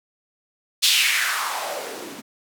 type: noise with band-pass filter sweep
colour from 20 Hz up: blue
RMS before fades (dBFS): -23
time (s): 0.82-2.22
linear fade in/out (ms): 20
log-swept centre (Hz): 3800 to 230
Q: 3
effects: none